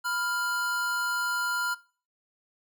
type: tone pair together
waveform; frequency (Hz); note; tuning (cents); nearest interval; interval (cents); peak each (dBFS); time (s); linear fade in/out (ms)
square; 989.9 / 1400; B5 / F6; +4 / +4; tritone; 600; -35 / -29; 0.04-1.75; 20
effects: noise-tail reverb RT60 0.4 s tail -19 dB re dry